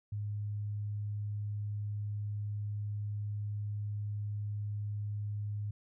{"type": "tone", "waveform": "sine", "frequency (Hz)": 103.83, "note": "G#2", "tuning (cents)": 0, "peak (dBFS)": -34, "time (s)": [0.12, 5.71], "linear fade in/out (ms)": 5, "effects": []}